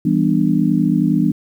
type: chord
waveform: sine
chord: E minor seventh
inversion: none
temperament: just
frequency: 164.81 / 197.78 / 247.2 / 296.7 Hz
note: E3 / G3 / B3 / D4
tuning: 0 / +16 / +2 / +18 cents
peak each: -18 dBFS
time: 0.05-1.32 s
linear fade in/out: 5 ms
effects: 8-bit